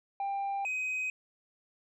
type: tone pair in turn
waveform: sine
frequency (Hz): 793 / 2518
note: G5 / D#7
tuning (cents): +20 / +20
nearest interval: octave + minor sixth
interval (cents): 2000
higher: second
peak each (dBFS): -28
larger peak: neither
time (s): 0.2-0.65 / 0.65-1.1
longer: neither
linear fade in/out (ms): 2
effects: tanh soft clip ceiling -30 dBFS